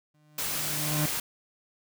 35% pulse tone with exponential growth, 151 Hz, D3, 48 cents sharp, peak -23 dBFS, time 0.14-1.06 s, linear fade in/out 5 ms, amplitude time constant 200 ms
white noise, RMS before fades -31 dBFS, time 0.38-1.2 s, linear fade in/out 5 ms
effects none

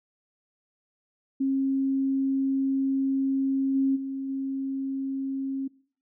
sine tone with level steps, 270 Hz, C#4, 45 cents flat, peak -22 / -20 / -29 / -27 dBFS, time 1.4-5.68 s, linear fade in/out 10 ms, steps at 3.74 / 3.95 / 4.28 s, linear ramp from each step 20 ms, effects noise-tail reverb RT60 0.5 s tail -22 dB re dry

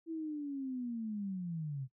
sine linear sweep, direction down, 331.6 to 128.3 Hz, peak -36 dBFS, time 0.06-1.88 s, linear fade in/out 50 ms, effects noise-tail reverb RT60 0.1 s tail -18 dB re dry

